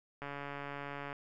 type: click train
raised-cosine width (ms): 0.5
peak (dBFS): -27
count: 130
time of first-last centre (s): 0.22-1.128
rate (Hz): 142
effects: none